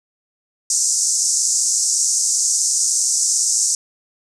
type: band-pass noise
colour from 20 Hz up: white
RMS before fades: -18 dBFS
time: 0.7-3.75 s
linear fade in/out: 2 ms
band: 5600 to 8300 Hz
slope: 48 dB/octave
effects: none